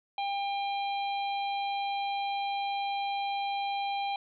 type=harmonic tone; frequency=799 Hz; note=G5; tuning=33 cents sharp; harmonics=1 / 3 / 4 / 5; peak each=-30 / -40 / -42 / -44 dBFS; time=0.18-4.16 s; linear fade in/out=2 ms; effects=none